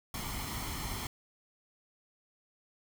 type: noise with comb filter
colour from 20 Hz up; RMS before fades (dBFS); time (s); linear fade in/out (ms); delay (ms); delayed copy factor
pink; -38; 0.14-1.07; 2; 0.94; +0.6
effects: none